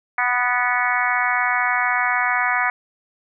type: harmonic tone with a mistuned harmonic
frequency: 246.9 Hz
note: B3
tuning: in tune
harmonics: 3 / 4 / 5 / 6 / 7 / 8 / 9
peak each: -25 / -25 / -25 / -25 / -25 / -25 / -25 dBFS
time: 0.18-2.7 s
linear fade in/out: 2 ms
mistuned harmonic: 8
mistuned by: -20 cents
effects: none